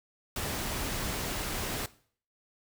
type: noise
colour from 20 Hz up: pink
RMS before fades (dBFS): -34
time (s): 0.36-1.86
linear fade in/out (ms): 2
effects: noise-tail reverb RT60 0.5 s tail -18 dB re dry